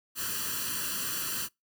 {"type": "noise with comb filter", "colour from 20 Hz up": "white", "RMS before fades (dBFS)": -33, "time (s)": [0.15, 1.49], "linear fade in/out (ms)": 50, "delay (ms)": 0.68, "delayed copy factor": 1, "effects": ["noise-tail reverb RT60 0.2 s tail -26 dB re dry", "high-pass 80 Hz 12 dB/octave"]}